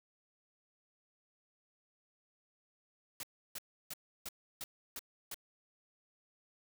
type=noise bursts; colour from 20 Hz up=white; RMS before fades=-43 dBFS; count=7; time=3.2-5.344 s; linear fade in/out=2 ms; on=32 ms; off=320 ms; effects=none